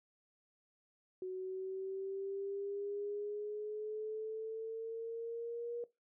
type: exponential sweep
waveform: sine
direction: up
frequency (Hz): 370 to 476.8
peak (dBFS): -38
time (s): 1.22-5.84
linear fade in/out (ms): 2
effects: noise-tail reverb RT60 0.2 s tail -18 dB re dry

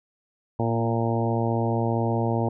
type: harmonic tone with a mistuned harmonic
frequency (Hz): 115.2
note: A#2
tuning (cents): -20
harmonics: 1 / 2 / 3 / 4 / 5 / 6 / 7 / 8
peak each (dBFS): -25 / -28 / -30 / -31 / -32 / -33 / -33 / -34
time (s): 0.59-2.49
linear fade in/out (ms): 5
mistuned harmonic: 2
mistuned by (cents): +17
effects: none

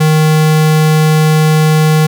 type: tone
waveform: square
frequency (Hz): 155.56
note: D#3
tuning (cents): 0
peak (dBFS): -7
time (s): 0-2.07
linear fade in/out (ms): 10
effects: none

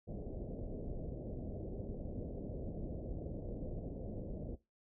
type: low-pass noise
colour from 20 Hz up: pink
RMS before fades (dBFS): -43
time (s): 0.07-4.56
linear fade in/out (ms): 20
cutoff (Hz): 610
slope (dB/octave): 48
effects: noise-tail reverb RT60 0.2 s tail -17 dB re dry

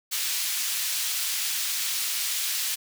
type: high-pass noise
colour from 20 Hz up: pink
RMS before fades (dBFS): -28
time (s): 0.11-2.76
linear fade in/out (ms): 20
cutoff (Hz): 3100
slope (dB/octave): 12
effects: none

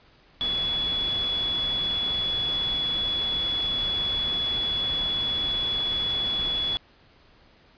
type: tone in noise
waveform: sine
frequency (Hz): 3393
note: G#7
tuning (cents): +36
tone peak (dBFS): -24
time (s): 0.41-6.77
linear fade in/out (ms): 0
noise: pink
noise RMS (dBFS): -36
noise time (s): 0.41-6.77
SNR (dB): +9
effects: pink hiss -57 dBFS RMS until 7.77 s + resampled to 11025 Hz

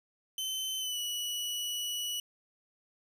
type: tone with pitch glide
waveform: sawtooth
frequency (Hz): 3066 to 2941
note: G7 to F#7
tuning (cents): -39 to -11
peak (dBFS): -30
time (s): 0.38-2.2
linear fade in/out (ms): 2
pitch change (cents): -72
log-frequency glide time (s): 0.79-0.99
effects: none

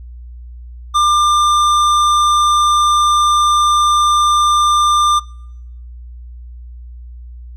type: tone with hard clipping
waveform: sine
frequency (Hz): 1195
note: D6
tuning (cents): +30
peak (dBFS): -11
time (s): 0.94-5.2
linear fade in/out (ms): 20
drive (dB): 12
effects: noise-tail reverb RT60 0.9 s tail -25 dB re dry + added 60 Hz sine -30 dBFS peak until 7.56 s

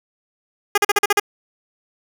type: tone bursts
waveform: 10% pulse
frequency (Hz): 408.9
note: G#4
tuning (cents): -27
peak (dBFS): -4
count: 7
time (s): 0.75-1.198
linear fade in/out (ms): 5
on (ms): 28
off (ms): 42
effects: none

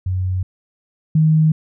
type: tone pair in turn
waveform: sine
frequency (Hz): 92.5 / 156.9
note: F#2 / D#3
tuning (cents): 0 / +15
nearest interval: major sixth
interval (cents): 915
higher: second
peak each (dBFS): -17 / -10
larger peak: second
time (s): 0.06-0.43 / 1.15-1.52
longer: neither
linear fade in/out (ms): 5
effects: none

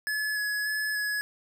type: tone with vibrato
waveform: square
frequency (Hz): 1700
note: G#6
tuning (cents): +40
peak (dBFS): -28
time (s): 0.07-1.21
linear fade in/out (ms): 0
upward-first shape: square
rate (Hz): 1.7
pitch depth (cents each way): 12
effects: none

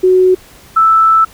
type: tone pair in turn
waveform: sine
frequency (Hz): 370 / 1318.5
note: F#4 / E6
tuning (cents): 0 / 0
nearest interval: octave + minor seventh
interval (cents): 2200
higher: second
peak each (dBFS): -5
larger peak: neither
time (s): 0.03-0.35 / 0.76-1.25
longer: second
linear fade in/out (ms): 10
effects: pink hiss -40 dBFS RMS until 1.33 s

